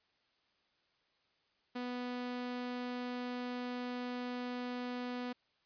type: tone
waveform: sawtooth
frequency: 246.9 Hz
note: B3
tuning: in tune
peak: -34 dBFS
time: 1.75-5.33 s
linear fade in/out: 10 ms
effects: white hiss -75 dBFS RMS until 5.65 s + resampled to 11025 Hz